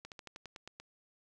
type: slowing click train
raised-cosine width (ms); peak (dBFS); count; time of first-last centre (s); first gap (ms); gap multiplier
0.2; -29; 9; 0.05-0.8; 68; 1.09
effects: none